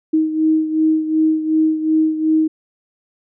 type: beating tone pair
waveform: sine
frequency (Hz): 314.2 / 316.9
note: D#4 / D#4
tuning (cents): +17 / +32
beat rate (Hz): 2.7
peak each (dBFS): -14 / -20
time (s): 0.13-2.48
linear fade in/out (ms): 10
effects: none